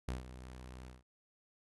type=tone with ADSR envelope; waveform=sawtooth; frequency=63 Hz; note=B1; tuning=35 cents sharp; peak=-31 dBFS; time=0.08-1.03 s; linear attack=5 ms; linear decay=140 ms; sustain=-13 dB; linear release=160 ms; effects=AAC 32 kbps